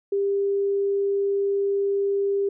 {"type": "tone", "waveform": "sine", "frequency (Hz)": 398.2, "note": "G4", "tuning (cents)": 27, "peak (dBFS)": -20, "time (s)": [0.12, 2.49], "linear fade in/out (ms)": 5, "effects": []}